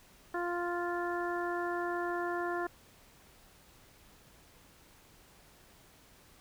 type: harmonic tone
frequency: 349.2 Hz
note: F4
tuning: in tune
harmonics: 1 / 2 / 3 / 4 / 5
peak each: -35 / -38 / -40 / -41 / -42 dBFS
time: 0.34-2.67 s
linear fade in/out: 5 ms
effects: pink hiss -60 dBFS RMS until 6.4 s